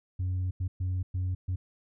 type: tone bursts at uneven times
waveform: sine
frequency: 91.8 Hz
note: F#2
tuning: 13 cents flat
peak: -25 dBFS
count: 5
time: 0.19-0.51 / 0.6-0.68 / 0.8-1.03 / 1.14-1.35 / 1.48-1.56 s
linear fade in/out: 10 ms
effects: tanh soft clip ceiling -26 dBFS